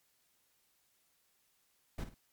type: noise with echo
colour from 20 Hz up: brown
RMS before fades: -38 dBFS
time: 1.98-2.04 s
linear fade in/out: 5 ms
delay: 52 ms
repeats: 2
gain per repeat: -10 dB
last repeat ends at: 2.144 s
effects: white hiss -74 dBFS RMS until 2.32 s + MP3 96 kbps